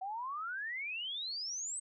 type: exponential sweep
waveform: sine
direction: up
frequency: 740 to 8372 Hz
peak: -37 dBFS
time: 0.01-1.8 s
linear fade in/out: 10 ms
effects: none